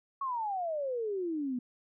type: exponential sweep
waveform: sine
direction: down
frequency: 1121 to 240 Hz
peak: -31 dBFS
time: 0.21-1.59 s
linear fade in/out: 5 ms
effects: none